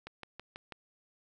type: click train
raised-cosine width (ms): 0.3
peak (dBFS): -27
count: 5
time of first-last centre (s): 0.07-0.723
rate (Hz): 6.13
effects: none